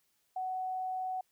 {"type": "tone", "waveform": "sine", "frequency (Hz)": 746, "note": "F#5", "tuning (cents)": 14, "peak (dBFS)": -33, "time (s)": [0.36, 1.21], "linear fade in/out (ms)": 5, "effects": ["white hiss -75 dBFS RMS until 1.31 s"]}